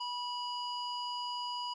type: tone with low-pass filter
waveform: square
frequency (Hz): 977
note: B5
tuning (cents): -19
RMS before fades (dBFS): -38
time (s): 0-1.74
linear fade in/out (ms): 10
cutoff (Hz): 4300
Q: 6.8
effects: none